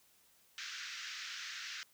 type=band-pass noise; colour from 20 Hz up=pink; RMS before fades=-45 dBFS; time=0.58-1.83 s; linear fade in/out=0 ms; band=1400 to 6400 Hz; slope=48 dB/octave; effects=white hiss -68 dBFS RMS until 1.93 s